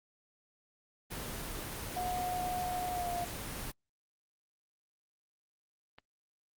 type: noise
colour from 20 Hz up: pink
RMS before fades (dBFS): -40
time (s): 1.1-3.72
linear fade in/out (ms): 20
type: tone with pitch glide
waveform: sine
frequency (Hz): 724 to 702.2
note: F#5 to F5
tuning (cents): -38 to +9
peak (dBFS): -33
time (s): 1.96-3.25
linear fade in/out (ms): 10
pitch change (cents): -53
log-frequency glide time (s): 2.93-3.06
type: click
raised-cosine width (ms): 0.3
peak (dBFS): -35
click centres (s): 5.985
effects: Opus 24 kbps